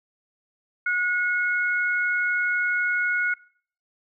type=tone pair together; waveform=sine; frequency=1452 / 2176 Hz; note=F#6 / C#7; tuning=-33 / -33 cents; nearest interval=perfect fifth; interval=700 cents; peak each=-22 / -27 dBFS; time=0.86-3.34 s; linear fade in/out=5 ms; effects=noise-tail reverb RT60 0.5 s tail -21 dB re dry